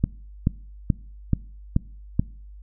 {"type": "click train", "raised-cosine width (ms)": 5, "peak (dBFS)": -6, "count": 6, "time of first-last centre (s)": [0.04, 2.195], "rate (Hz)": 2.32, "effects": ["noise-tail reverb RT60 0.5 s tail -23 dB re dry", "added 50 Hz sine -40 dBFS peak until 2.62 s"]}